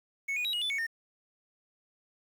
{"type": "tone with pitch steps", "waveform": "triangle", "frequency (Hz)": [2208, 2462, 3852, 2893, 3488, 2222, 1827], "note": ["C#7", "D#7", "B7", "F#7", "A7", "C#7", "A#6"], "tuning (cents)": [-7, -19, -44, -40, -16, 4, -35], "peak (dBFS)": -28, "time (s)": [0.28, 0.868], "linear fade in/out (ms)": 10, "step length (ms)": 84, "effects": ["9-bit"]}